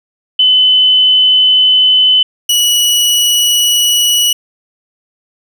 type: tone pair in turn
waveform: sine / sawtooth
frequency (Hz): 3024 / 2931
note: F#7 / F#7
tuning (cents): +37 / -17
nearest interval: minor second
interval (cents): 54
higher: first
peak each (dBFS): -5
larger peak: neither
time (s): 0.39-2.23 / 2.49-4.33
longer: neither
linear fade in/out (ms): 5
effects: none